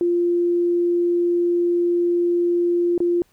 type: tone with dropouts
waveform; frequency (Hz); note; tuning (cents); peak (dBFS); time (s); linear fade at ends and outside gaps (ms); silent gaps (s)
sine; 347.7; F4; -8; -16; 0.01-3.22; 1; 2.979-3.003
effects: pink hiss -61 dBFS RMS until 3.32 s